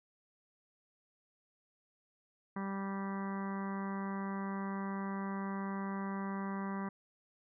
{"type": "harmonic tone", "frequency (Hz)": 195.7, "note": "G3", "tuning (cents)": -3, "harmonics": [1, 2, 3, 4, 5, 6, 7, 8, 9, 10], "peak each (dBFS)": [-37, -47, -52, -50, -46, -47, -58, -52, -59, -53], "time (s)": [2.56, 6.89], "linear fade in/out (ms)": 5, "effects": []}